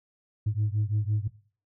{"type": "beating tone pair", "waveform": "sine", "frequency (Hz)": [103.3, 109.2], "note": ["G#2", "A2"], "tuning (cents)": [-9, -13], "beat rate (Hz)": 5.9, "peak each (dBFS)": -26, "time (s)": [0.46, 1.28], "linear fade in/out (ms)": 10, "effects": ["noise-tail reverb RT60 0.4 s tail -17 dB re dry", "tanh soft clip ceiling -20 dBFS"]}